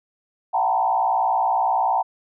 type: tone with frequency modulation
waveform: sine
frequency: 830.6 Hz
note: G#5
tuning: in tune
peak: -17 dBFS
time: 0.53-2.03 s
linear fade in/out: 20 ms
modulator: 60.2 Hz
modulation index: 2.1
effects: none